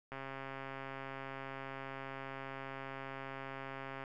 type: click train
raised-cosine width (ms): 0.5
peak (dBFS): -29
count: 530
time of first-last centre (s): 0.12-4.039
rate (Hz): 135
effects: none